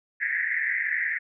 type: band-pass noise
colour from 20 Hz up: pink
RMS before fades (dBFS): -27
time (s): 0.2-1.19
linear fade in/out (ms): 20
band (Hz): 1700 to 2100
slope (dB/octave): 96
effects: none